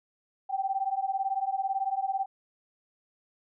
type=beating tone pair; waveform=sine; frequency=768 / 786 Hz; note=G5 / G5; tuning=-36 / +4 cents; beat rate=18 Hz; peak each=-30 dBFS; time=0.49-2.26 s; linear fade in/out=20 ms; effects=none